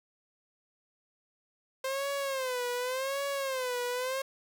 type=tone with vibrato; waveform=sawtooth; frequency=523.3 Hz; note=C5; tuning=in tune; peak=-27 dBFS; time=1.84-4.22 s; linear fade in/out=5 ms; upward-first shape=sine; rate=0.88 Hz; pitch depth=120 cents each way; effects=none